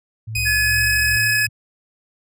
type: tone with tremolo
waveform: sine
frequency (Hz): 110.3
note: A2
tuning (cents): +5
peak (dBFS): -25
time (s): 0.27-1.49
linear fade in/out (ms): 10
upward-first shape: sine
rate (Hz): 2.4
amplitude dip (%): 55
type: tone with pitch glide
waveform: sawtooth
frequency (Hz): 2503 to 2538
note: D#7 to D#7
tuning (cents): +10 to +34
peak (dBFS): -17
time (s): 0.35-1.47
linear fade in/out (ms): 5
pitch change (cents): +24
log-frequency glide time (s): 0.54-0.82
type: tone with vibrato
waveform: sine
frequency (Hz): 64.8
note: C2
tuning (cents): -16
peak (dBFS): -26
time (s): 0.36-1.17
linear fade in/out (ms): 0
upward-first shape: square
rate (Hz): 3.3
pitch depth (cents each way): 53
type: tone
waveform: square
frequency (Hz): 1703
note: G#6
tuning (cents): +43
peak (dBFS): -18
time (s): 0.45-1.47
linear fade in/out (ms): 20
effects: none